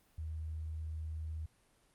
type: tone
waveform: sine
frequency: 78.9 Hz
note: D#2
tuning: 25 cents sharp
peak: -38 dBFS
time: 0.18-1.46 s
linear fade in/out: 5 ms
effects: pink hiss -70 dBFS RMS until 1.94 s + Opus 32 kbps